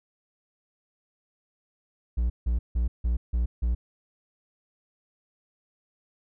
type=tone bursts; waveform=triangle; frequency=59.1 Hz; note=A#1; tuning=24 cents sharp; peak=-20 dBFS; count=6; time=2.17-3.75 s; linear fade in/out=10 ms; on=130 ms; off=160 ms; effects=none